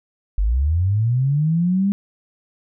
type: linear sweep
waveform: sine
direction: up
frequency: 45.13 to 203.2 Hz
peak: -15 dBFS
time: 0.38-1.92 s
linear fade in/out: 0 ms
effects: none